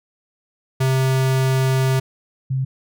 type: tone pair in turn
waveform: square / sine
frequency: 131.8 / 132.36 Hz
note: C3 / C3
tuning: +13 / +20 cents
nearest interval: unison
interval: 7 cents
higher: second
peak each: -16 / -18 dBFS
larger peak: first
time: 0.8-2 / 2.5-2.65 s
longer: first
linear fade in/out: 10 ms
effects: none